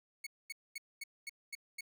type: tone bursts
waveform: sawtooth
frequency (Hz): 2211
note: C#7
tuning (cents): -5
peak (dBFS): -37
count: 7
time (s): 0.24-1.809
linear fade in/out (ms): 5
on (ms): 27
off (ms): 230
effects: none